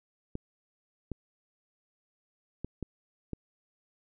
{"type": "clicks", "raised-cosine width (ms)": 3, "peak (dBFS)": -22, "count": 5, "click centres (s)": [0.354, 1.117, 2.646, 2.827, 3.333], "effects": []}